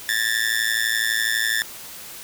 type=tone with amplitude modulation; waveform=sawtooth; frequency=1767 Hz; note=A6; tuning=7 cents sharp; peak=-12 dBFS; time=0.09-1.62 s; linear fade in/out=0 ms; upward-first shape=sine; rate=112 Hz; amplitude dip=100%; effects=white hiss -38 dBFS RMS until 2.23 s